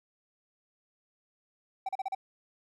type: tone bursts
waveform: triangle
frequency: 770 Hz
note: G5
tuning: 31 cents flat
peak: -28 dBFS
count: 5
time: 1.86-2.149 s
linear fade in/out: 5 ms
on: 29 ms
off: 36 ms
effects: none